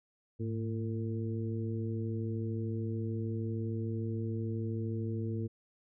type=harmonic tone with a mistuned harmonic; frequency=113.2 Hz; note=A2; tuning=50 cents sharp; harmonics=1 / 2 / 3 / 4; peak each=-34 / -39 / -41 / -44 dBFS; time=0.39-5.48 s; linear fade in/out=20 ms; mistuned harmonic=1; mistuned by=-94 cents; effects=none